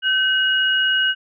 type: tone pair together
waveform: sine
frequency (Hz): 1534 / 2891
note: G6 / F#7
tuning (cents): -38 / -41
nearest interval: major seventh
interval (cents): 1097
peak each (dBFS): -18 / -18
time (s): 0.02-1.15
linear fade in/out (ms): 50
effects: none